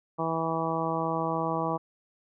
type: harmonic tone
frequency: 163.1 Hz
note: E3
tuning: 18 cents flat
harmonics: 1 / 2 / 3 / 4 / 5 / 6 / 7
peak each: -34 / -34 / -34 / -34 / -34 / -34 / -34 dBFS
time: 0.18-1.78 s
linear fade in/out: 20 ms
effects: none

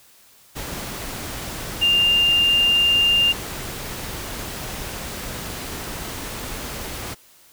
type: tone in noise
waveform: sine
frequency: 2800 Hz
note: F7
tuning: 4 cents sharp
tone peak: -14 dBFS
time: 1.81-3.33 s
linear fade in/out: 20 ms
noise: pink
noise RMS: -31 dBFS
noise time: 0.55-7.15 s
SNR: +14 dB
effects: white hiss -52 dBFS RMS until 7.52 s

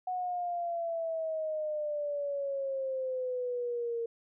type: exponential sweep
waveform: sine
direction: down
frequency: 738 to 461 Hz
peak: -31 dBFS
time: 0.07-4.06 s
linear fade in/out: 5 ms
effects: none

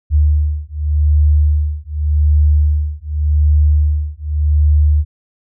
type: beating tone pair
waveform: sine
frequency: 74.5 / 75.36 Hz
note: D2 / D2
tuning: +25 / +45 cents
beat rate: 0.86 Hz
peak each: -13 dBFS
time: 0.1-5.05 s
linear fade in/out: 50 ms
effects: none

